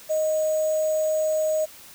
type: tone with sample-and-hold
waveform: sine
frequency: 622.3 Hz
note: D#5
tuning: in tune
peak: -20 dBFS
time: 0.09-1.66 s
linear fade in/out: 20 ms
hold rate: 7350 Hz
effects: white hiss -46 dBFS RMS until 1.94 s